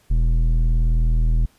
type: tone with low-pass filter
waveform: square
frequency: 40.42 Hz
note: E1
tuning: 33 cents flat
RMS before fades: -17 dBFS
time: 0.1-1.46 s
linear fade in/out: 10 ms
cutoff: 130 Hz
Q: 0.88
effects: pink hiss -58 dBFS RMS until 1.58 s + resampled to 32000 Hz